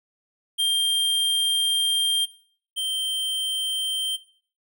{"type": "tone pair in turn", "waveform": "square", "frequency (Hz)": [3188, 3133], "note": ["G7", "G7"], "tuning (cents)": [28, -2], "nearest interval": "unison", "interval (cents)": 30, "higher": "first", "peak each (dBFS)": [-20, -25], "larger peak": "first", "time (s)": [[0.58, 2.26], [2.76, 4.17]], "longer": "first", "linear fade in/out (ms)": 20, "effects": ["noise-tail reverb RT60 0.5 s tail -17 dB re dry"]}